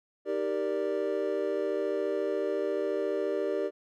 triangle chord, Eb major seventh, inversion none, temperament equal, 311.1 / 392 / 466.2 / 587.3 Hz, Eb4 / G4 / Bb4 / D5, 0 / 0 / 0 / 0 cents, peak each -35 / -29 / -32 / -31 dBFS, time 0.25-3.71 s, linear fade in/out 50 ms, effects none

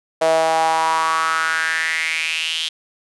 sawtooth tone with high-pass filter sweep, 161.3 Hz, E3, 37 cents flat, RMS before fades -19 dBFS, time 0.21-2.69 s, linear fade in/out 10 ms, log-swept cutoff 600 to 3300 Hz, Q 5.6, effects resampled to 24000 Hz

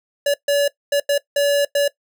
square tone bursts at uneven times, 571 Hz, D5, 49 cents flat, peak -15 dBFS, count 6, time 0.26-0.34 / 0.48-0.68 / 0.92-1 / 1.09-1.18 / 1.36-1.65 / 1.75-1.88 s, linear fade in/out 5 ms, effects noise-tail reverb RT60 0.1 s tail -19 dB re dry

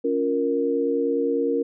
sine chord, Bb minor, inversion first, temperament just, 279.7 / 349.6 / 466.2 Hz, Db4 / F4 / Bb4, +16 / +2 / 0 cents, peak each -25 / -28 / -22 dBFS, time 0.04-1.63 s, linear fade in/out 10 ms, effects none

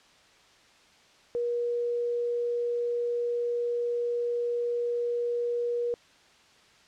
sine tone, 478.1 Hz, A#4, 44 cents sharp, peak -26 dBFS, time 1.35-5.94 s, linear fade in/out 0 ms, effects white hiss -58 dBFS RMS until 6.87 s + low-pass 5000 Hz 12 dB/octave

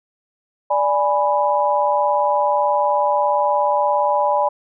sine chord, G# diminished, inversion second, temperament equal, 587.3 / 830.6 / 987.8 Hz, D5 / G#5 / B5, 0 / 0 / 0 cents, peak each -19 dBFS, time 0.7-4.49 s, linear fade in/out 10 ms, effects none

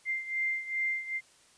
sine beating tone pair, 2093 / 2095.5 Hz, C7 / C7, 0 / +2 cents, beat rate 2.5 Hz, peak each -31 / -35 dBFS, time 0.05-1.21 s, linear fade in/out 50 ms, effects white hiss -61 dBFS RMS until 1.57 s + resampled to 22050 Hz

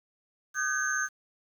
sine tone cluster, 1228 / 1531 / 1666 / 6340 Hz, D#6 / G6 / G#6 / G8, -23 / -41 / +5 / +19 cents, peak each -35 / -29 / -34 / -34 dBFS, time 0.54-1.09 s, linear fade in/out 50 ms, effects 9-bit

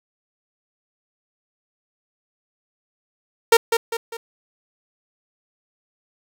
sawtooth tone with echo, 459.7 Hz, A#4, 24 cents flat, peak -5 dBFS, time 3.52-3.57 s, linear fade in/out 5 ms, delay 200 ms, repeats 3, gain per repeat -7 dB, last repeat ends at 4.17 s, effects none

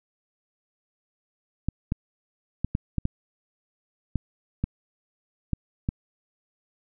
clicks, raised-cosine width 5 ms, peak -12 dBFS, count 10, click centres 1.686 / 1.921 / 2.646 / 2.751 / 2.983 / 3.054 / 4.157 / 4.64 / 5.533 / 5.889 s, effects none

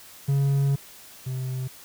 triangle tone pair in turn, 138.9 / 129.12 Hz, C#3 / C3, +4 / -23 cents, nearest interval minor second, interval 127 cents, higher first, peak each -17 / -25 dBFS, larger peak first, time 0.28-0.76 / 1.26-1.68 s, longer first, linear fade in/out 10 ms, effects white hiss -47 dBFS RMS until 1.84 s

